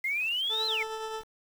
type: exponential two-way sweep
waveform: sine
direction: up then down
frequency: 2072 to 4137 to 2072 Hz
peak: -27 dBFS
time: 0.04-0.83 s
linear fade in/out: 5 ms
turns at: 0.67 s
type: tone with tremolo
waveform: 20% pulse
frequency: 440 Hz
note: A4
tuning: in tune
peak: -27 dBFS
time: 0.49-1.24 s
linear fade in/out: 50 ms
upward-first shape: triangle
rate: 9.5 Hz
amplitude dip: 45%
effects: low-pass 7000 Hz 12 dB/octave + 8-bit